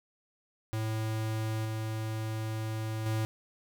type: tone with level steps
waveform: square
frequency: 110 Hz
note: A2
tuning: in tune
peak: -31 / -33 / -29 dBFS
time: 0.73-3.25 s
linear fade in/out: 0 ms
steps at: 1.65 / 3.06 s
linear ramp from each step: 2 ms
effects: none